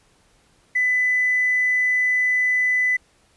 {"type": "tone with tanh clipping", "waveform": "triangle", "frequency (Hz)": 2000, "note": "B6", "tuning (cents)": 21, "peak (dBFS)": -16, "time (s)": [0.75, 2.97], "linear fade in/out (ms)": 10, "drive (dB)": 1, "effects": ["pink hiss -59 dBFS RMS until 3.36 s", "resampled to 24000 Hz"]}